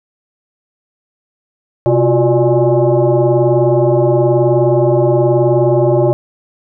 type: tone with frequency modulation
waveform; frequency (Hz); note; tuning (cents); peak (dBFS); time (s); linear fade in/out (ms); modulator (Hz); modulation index
sine; 110; A2; 0; -8; 1.86-6.13; 0; 239; 2.4
effects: none